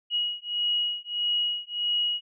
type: beating tone pair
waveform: sine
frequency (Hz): 2900 / 2901.6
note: F#7 / F#7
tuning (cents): -35 / -34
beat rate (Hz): 1.6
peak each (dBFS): -28 / -28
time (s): 0.1-2.21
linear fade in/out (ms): 50
effects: none